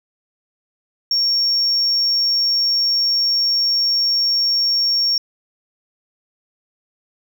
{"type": "tone", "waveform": "sine", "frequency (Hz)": 5520, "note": "F8", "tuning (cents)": -21, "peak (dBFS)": -13, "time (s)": [1.11, 5.18], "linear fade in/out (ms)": 2, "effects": ["tanh soft clip ceiling -11 dBFS"]}